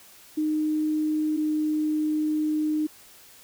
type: tone pair in turn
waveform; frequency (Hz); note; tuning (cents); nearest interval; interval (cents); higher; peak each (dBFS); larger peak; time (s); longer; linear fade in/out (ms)
sine; 307.6 / 306.4; D#4 / D#4; -20 / -27; unison; 7; first; -22; neither; 0.37-1.37 / 1.37-2.87; second; 10
effects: white hiss -51 dBFS RMS until 3.43 s